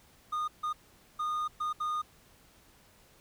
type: tone bursts at uneven times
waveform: triangle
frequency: 1226 Hz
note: D#6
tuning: 26 cents flat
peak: -28 dBFS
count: 5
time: 0.32-0.48 / 0.63-0.73 / 1.19-1.48 / 1.6-1.73 / 1.8-2.02 s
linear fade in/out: 10 ms
effects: pink hiss -61 dBFS RMS until 3.2 s